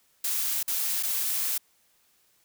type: noise with dropouts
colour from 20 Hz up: blue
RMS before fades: -28 dBFS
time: 0.24-1.58 s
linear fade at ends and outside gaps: 5 ms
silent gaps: 0.63-0.678 / 1.028-1.032 s
effects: white hiss -66 dBFS RMS until 2.44 s